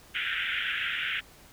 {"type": "band-pass noise", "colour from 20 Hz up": "pink", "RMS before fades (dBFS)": -31, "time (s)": [0.14, 1.21], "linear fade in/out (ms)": 20, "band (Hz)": [1400, 3400], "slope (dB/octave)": 96, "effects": ["pink hiss -54 dBFS RMS until 1.52 s"]}